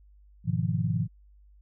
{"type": "chord", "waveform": "sine", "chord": "F half-diminished seventh", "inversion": "first", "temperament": "equal", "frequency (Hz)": [103.83, 123.47, 155.56, 174.61], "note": ["Ab2", "Cb3", "Eb3", "F3"], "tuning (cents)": [0, 0, 0, 0], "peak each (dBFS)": -30, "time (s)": [0.44, 1.08], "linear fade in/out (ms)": 50, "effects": ["added 50 Hz sine -53 dBFS peak until 1.61 s"]}